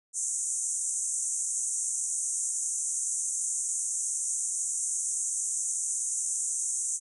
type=band-pass noise; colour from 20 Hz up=white; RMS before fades=-31 dBFS; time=0.13-7 s; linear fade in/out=50 ms; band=6200 to 9400 Hz; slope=96 dB/octave; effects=none